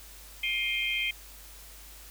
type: tone cluster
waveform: sine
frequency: 2119 / 2383 / 2498 / 3162 Hz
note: C7 / D7 / D#7 / G7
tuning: +21 / +25 / +6 / +14 cents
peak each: -32 / -35 / -33 / -32 dBFS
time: 0.43-1.11 s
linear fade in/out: 5 ms
effects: added 50 Hz sine -50 dBFS peak until 2.1 s + white hiss -50 dBFS RMS until 2.1 s